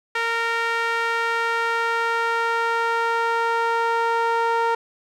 sawtooth tone with band-pass filter sweep, 461.5 Hz, A#4, 17 cents flat, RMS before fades -22 dBFS, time 0.15-4.75 s, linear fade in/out 5 ms, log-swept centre 1800 to 980 Hz, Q 1.6, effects none

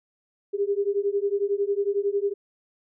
sine beating tone pair, 397.1 / 408.1 Hz, G4 / G#4, +22 / -30 cents, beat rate 11 Hz, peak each -25 dBFS, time 0.53-2.34 s, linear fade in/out 20 ms, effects none

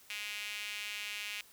sawtooth tone with high-pass filter, 207.7 Hz, G#3, in tune, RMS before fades -41 dBFS, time 0.1-1.41 s, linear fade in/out 0 ms, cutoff 2500 Hz, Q 3.3, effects white hiss -60 dBFS RMS until 1.52 s

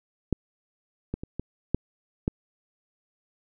clicks, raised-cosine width 3 ms, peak -10 / -16 / -22 / -18 / -9 / -11 dBFS, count 6, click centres 0.327 / 1.14 / 1.235 / 1.396 / 1.746 / 2.279 s, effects none

